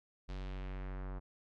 square tone with low-pass filter sweep, 47.1 Hz, F#1, 32 cents sharp, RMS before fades -42 dBFS, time 0.28-1.2 s, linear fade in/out 20 ms, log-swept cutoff 4600 to 1200 Hz, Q 1.4, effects none

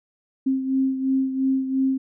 sine beating tone pair, 265 / 267.9 Hz, C4 / C4, +22 / +41 cents, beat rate 2.9 Hz, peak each -20 / -27 dBFS, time 0.46-1.98 s, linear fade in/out 10 ms, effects none

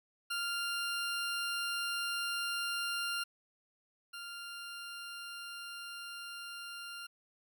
20% pulse tone pair in turn, 1395 / 1395 Hz, F6 / F6, -2 / -2 cents, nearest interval unison, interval 0 cents, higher neither, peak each -29 / -38 dBFS, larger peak first, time 0.3-3.24 / 4.13-7.07 s, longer neither, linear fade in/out 10 ms, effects none

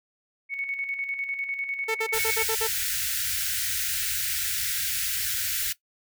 sine tone with tremolo, 2217 Hz, C#7, in tune, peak -26 dBFS, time 0.49-2.47 s, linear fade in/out 50 ms, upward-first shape square, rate 10 Hz, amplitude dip 50%
sawtooth tone bursts, 445.6 Hz, A4, 22 cents sharp, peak -21 dBFS, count 7, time 1.88-2.674 s, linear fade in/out 10 ms, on 68 ms, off 53 ms
white band-stop noise, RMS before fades -28 dBFS, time 2.13-5.73 s, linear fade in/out 10 ms, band 120 to 1400 Hz, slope 96 dB/octave
effects noise-tail reverb RT60 0.1 s tail -17 dB re dry

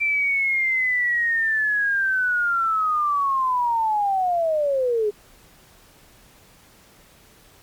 sine linear sweep, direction down, 2349 to 405.6 Hz, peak -18 dBFS, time 0-5.11 s, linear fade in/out 20 ms, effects pink hiss -52 dBFS RMS until 7.62 s + MP3 96 kbps

